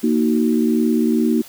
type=chord; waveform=sine; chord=D# minor; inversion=second; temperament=just; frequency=233.3 / 311.1 / 373.4 Hz; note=A#3 / D#4 / F#4; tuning=+2 / 0 / +16 cents; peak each=-16 / -19 / -22 dBFS; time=0.03-1.42 s; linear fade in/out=10 ms; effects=white hiss -41 dBFS RMS until 1.48 s